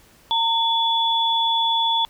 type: tone pair together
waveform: sine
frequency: 914 / 3427 Hz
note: A#5 / A7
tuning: -34 / -46 cents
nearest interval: octave + major seventh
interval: 2288 cents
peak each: -20 dBFS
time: 0.31-2.05 s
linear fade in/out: 0 ms
effects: pink hiss -53 dBFS RMS until 2.09 s